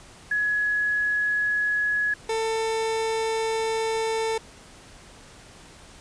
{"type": "tone pair in turn", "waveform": ["sine", "30% pulse"], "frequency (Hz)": [1685, 446.3], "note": ["G#6", "A4"], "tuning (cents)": [25, 25], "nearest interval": "octave + major seventh", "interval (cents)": 2300, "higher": "first", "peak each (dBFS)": -21, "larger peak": "neither", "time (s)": [[0.31, 2.14], [2.29, 4.38]], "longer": "second", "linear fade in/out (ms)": 5, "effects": ["pink hiss -48 dBFS RMS until 6 s", "resampled to 22050 Hz"]}